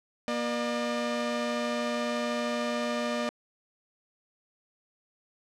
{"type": "tone pair together", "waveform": "sawtooth", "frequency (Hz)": [238.1, 602], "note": ["A#3", "D5"], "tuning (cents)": [37, 43], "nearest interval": "octave + major third", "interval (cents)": 1606, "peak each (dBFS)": -27, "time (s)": [0.28, 3.29], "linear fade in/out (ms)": 0, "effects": ["low-pass 6000 Hz 12 dB/octave"]}